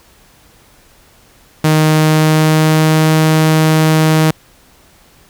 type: tone with pitch glide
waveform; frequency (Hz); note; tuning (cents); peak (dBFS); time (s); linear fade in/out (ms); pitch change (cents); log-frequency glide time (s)
sawtooth; 155.56 to 157.37; D#3 to D#3; 0 to +20; -4; 1.64-4.31; 5; +20; 1.99-3.18
effects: pink hiss -47 dBFS RMS until 5.29 s